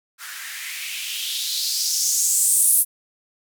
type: noise with band-pass filter sweep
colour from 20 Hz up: violet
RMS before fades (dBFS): -22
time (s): 0.18-2.85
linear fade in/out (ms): 50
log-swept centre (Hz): 1400 to 11000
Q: 3.6
effects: none